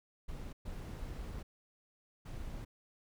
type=noise bursts at uneven times; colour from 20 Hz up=brown; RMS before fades=-43 dBFS; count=3; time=0.28-0.53 / 0.65-1.43 / 2.25-2.65 s; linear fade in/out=10 ms; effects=none